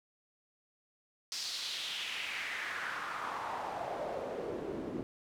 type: noise with band-pass filter sweep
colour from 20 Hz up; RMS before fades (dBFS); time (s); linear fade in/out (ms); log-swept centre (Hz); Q
pink; -39; 1.32-5.03; 0; 5100 to 290; 2.9
effects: none